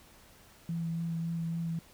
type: tone with vibrato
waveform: sine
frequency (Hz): 166.3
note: E3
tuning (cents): +16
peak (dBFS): -31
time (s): 0.69-1.79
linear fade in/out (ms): 2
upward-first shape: sine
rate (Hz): 3.6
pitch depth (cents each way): 14
effects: pink hiss -58 dBFS RMS until 1.93 s